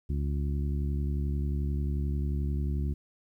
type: harmonic tone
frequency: 71.3 Hz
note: C#2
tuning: 49 cents sharp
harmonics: 1 / 2 / 3 / 4 / 5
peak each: -28 / -34 / -39 / -43 / -45 dBFS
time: 0.09-2.94 s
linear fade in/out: 10 ms
effects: 11-bit